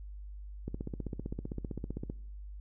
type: click train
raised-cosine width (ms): 3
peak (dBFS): -24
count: 23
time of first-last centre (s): 0.68-2.099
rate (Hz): 15.5
effects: noise-tail reverb RT60 0.7 s tail -23 dB re dry + added 50 Hz sine -42 dBFS peak until 2.6 s